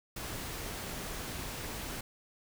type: noise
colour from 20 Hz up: pink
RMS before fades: -40 dBFS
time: 0.16-2.01 s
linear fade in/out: 5 ms
effects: none